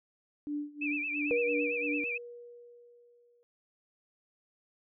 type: tone with tremolo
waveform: sine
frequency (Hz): 293.7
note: D4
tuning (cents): 0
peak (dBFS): -31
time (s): 0.47-2.04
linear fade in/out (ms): 0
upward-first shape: sine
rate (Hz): 2.9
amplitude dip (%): 90
type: tone with vibrato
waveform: sine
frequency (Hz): 2489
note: D#7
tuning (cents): 0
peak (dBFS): -32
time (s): 0.81-2.18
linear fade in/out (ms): 10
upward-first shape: sine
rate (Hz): 8.9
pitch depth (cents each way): 110
type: tone with exponential decay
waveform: sine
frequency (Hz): 479.1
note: A#4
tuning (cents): +47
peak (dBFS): -25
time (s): 1.31-3.43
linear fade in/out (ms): 0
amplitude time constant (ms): 460
effects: none